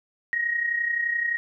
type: tone with amplitude modulation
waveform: sine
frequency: 1883 Hz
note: A#6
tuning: 17 cents sharp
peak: -20 dBFS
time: 0.33-1.37 s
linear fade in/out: 0 ms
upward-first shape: sine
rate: 31.6 Hz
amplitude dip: 60%
effects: none